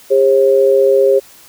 sine tone pair together, 403 / 537.9 Hz, G4 / C5, +48 / +48 cents, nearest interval perfect fourth, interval 500 cents, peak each -10 dBFS, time 0.1-1.2 s, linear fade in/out 20 ms, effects white hiss -42 dBFS RMS until 1.48 s

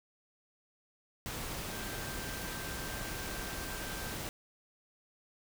sine tone in noise, 1568 Hz, G6, in tune, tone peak -47 dBFS, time 1.72-4.16 s, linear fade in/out 0 ms, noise pink, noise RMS -40 dBFS, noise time 1.26-4.29 s, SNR -10 dB, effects none

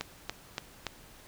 click train, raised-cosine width 0.2 ms, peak -15 dBFS, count 4, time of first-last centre 0.01-0.867 s, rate 3.5 Hz, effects pink hiss -54 dBFS RMS until 1.27 s

